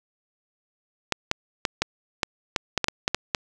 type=clicks; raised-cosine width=0.2 ms; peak=-4 dBFS; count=12; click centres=1.123 / 1.314 / 1.652 / 1.82 / 2.232 / 2.562 / 2.777 / 2.843 / 2.884 / 3.079 / 3.146 / 3.348 s; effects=none